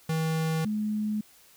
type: tone pair in turn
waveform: square / sine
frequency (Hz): 160.2 / 212.4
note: E3 / G#3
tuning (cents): -49 / +39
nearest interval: perfect fourth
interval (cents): 488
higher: second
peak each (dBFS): -26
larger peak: neither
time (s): 0.09-0.65 / 0.65-1.21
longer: neither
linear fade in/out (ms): 5
effects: white hiss -57 dBFS RMS until 1.56 s